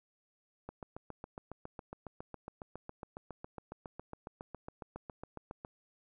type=click train; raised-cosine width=1 ms; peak=-29 dBFS; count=37; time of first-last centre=0.69-5.649 s; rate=7.26 Hz; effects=none